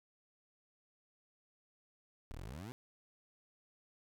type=exponential sweep; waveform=20% pulse; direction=up; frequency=32.12 to 132.9 Hz; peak=-40 dBFS; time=2.31-2.72 s; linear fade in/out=0 ms; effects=none